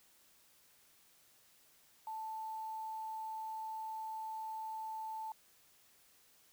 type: tone with quantisation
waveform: sine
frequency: 880 Hz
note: A5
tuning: in tune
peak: -40 dBFS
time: 2.07-5.32 s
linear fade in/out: 2 ms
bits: 10
effects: white hiss -67 dBFS RMS until 6.52 s